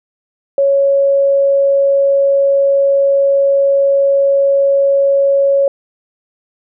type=tone; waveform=sine; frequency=554.4 Hz; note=C#5; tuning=in tune; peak=-8 dBFS; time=0.58-5.68 s; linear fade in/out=2 ms; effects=none